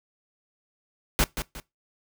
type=noise with echo; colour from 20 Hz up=pink; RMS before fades=-21 dBFS; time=1.19-1.24 s; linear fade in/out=0 ms; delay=180 ms; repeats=2; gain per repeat=-9 dB; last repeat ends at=1.6 s; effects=noise-tail reverb RT60 0.2 s tail -21 dB re dry